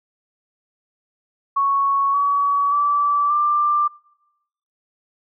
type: tone with pitch steps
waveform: sine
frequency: 1109 / 1133.6 / 1158.8 / 1184.5 Hz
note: C#6 / C#6 / D6 / D6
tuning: 0 / +38 / -24 / +14 cents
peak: -15 dBFS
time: 1.56-3.88 s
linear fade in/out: 10 ms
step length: 580 ms
effects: noise-tail reverb RT60 0.9 s tail -24 dB re dry